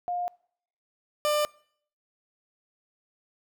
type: tone pair in turn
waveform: sine / 30% pulse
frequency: 709 / 596.2 Hz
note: F5 / D5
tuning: +26 / +26 cents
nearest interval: minor third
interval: 300 cents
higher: first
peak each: -27 / -20 dBFS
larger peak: second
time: 0.08-0.28 / 1.25-1.45 s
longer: neither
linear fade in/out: 0 ms
effects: noise-tail reverb RT60 0.6 s tail -24 dB re dry

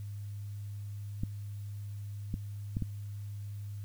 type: clicks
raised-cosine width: 5 ms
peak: -20 dBFS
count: 4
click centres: 1.235 / 2.341 / 2.769 / 2.823 s
effects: added 102 Hz sine -38 dBFS peak until 3.84 s + white hiss -63 dBFS RMS until 3.84 s

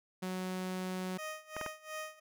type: tone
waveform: sawtooth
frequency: 185 Hz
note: F#3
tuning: in tune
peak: -32 dBFS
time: 0.22-1.18 s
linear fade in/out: 10 ms
type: tone with tremolo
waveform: 15% pulse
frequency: 622.3 Hz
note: D#5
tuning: in tune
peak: -32 dBFS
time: 1.18-2.2 s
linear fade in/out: 10 ms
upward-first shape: sine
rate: 2.8 Hz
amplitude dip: 90%
type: clicks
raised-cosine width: 0.5 ms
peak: -23 dBFS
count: 3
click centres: 1.566 / 1.613 / 1.663 s
effects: none

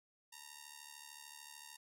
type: ring-modulated tone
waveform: 5% pulse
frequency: 926 Hz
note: A#5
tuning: 12 cents flat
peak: -37 dBFS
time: 0.32-1.77 s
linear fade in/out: 10 ms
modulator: 36.7 Hz
effects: none

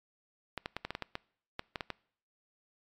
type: clicks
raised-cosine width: 0.3 ms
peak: -19 dBFS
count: 12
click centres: 0.577 / 0.659 / 0.766 / 0.85 / 0.906 / 0.951 / 1.023 / 1.154 / 1.594 / 1.758 / 1.808 / 1.903 s
effects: noise-tail reverb RT60 0.6 s tail -24 dB re dry + MP3 96 kbps

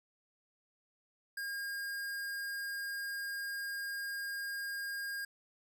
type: tone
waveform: square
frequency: 1618 Hz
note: G#6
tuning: 46 cents flat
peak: -38 dBFS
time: 1.37-5.25 s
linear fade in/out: 5 ms
effects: none

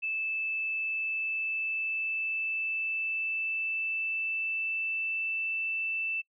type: tone with pitch glide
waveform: sine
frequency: 2629 to 2653 Hz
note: E7 to E7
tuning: -5 to +10 cents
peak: -29 dBFS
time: 0.02-6.22 s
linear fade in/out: 20 ms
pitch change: +15 cents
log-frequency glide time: 0.74-5.58 s
effects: noise-tail reverb RT60 0.1 s tail -25 dB re dry

